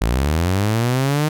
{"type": "linear sweep", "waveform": "sawtooth", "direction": "up", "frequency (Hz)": [51.91, 155.56], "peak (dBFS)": -12, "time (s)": [0.01, 1.29], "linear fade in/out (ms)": 10, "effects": []}